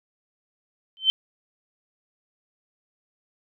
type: tone with exponential growth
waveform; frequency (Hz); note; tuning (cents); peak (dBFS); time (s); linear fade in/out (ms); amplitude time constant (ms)
sine; 3091; G7; -25; -11; 0.97-1.1; 0; 27
effects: none